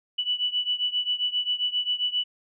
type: beating tone pair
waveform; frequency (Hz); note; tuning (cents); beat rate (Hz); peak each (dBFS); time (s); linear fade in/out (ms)
sine; 2960 / 2967.5; F#7 / F#7; 0 / +4; 7.5; -26 / -28; 0.18-2.24; 10
effects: none

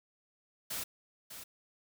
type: noise with echo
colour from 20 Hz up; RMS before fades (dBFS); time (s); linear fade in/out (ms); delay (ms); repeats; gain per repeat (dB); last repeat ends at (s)
white; -38; 0.7-0.84; 10; 600; 1; -9; 1.44
effects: none

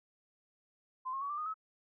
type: tone with pitch steps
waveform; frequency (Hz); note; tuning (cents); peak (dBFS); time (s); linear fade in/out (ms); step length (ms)
sine; 1032 / 1078.9 / 1128 / 1179.3 / 1232.9 / 1289; C6 / C#6 / C#6 / D6 / D#6 / E6; -24 / -47 / +30 / +7 / -16 / -39; -35; 1.05-1.542; 20; 82
effects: none

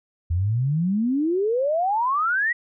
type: exponential sweep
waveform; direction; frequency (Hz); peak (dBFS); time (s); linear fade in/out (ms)
sine; up; 80.9 to 1961; -19; 0.3-2.53; 10
effects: none

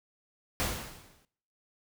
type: noise with exponential decay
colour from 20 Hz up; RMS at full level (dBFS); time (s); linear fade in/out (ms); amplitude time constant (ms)
pink; -28; 0.6-1.25; 0; 140
effects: noise-tail reverb RT60 0.7 s tail -22 dB re dry

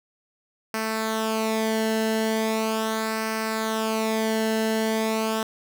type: tone with flanger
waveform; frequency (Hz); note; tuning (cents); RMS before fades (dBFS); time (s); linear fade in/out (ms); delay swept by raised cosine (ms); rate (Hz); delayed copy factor
sawtooth; 220.7; A3; +5; -25; 0.74-5.43; 2; 0.28 to 0.85; 0.39; -0.65
effects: none

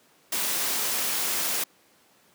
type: noise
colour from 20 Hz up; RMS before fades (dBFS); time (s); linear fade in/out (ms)
white; -27; 0.32-1.64; 5
effects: pink hiss -60 dBFS RMS until 2.34 s + high-pass 200 Hz 12 dB/octave

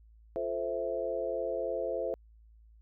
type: chord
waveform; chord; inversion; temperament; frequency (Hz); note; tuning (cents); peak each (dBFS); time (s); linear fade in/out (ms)
sine; F major seventh; none; equal; 349.2 / 440 / 523.3 / 659.3; F4 / A4 / C5 / E5; 0 / 0 / 0 / 0; -40 / -37 / -34 / -36; 0.36-2.14; 0
effects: added 55 Hz sine -55 dBFS peak until 2.81 s

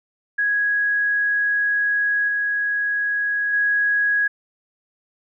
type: tone with level steps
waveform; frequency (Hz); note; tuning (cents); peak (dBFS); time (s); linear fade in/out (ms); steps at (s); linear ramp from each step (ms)
sine; 1661.2; G#6; 0; -17 / -19 / -16; 0.38-4.28; 10; 2.28 / 3.53; 5
effects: none

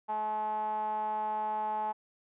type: tone with band-pass filter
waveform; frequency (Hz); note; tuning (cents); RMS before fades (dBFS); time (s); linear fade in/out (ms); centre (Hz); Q
sawtooth; 214.4; A3; -45; -33; 0.08-1.93; 20; 870; 9.6
effects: resampled to 8000 Hz

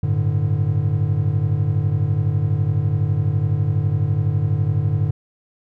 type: chord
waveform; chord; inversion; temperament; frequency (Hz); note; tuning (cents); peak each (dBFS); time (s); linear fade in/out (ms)
triangle; G suspended second; none; equal with one note detuned; 98 / 110 / 147.51; G2 / A2 / D3; 0 / 0 / +8; -19; 0.03-5.11; 5
effects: none

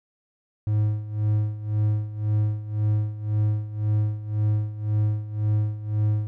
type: tone with tremolo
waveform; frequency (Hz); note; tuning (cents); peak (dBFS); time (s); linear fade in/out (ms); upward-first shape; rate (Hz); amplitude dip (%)
triangle; 106.1; G#2; +38; -16; 0.67-6.27; 0; sine; 1.9; 80
effects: none

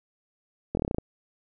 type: slowing click train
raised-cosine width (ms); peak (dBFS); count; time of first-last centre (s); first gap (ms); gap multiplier
2; -14; 9; 0.75-0.984; 22; 1.08
effects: none

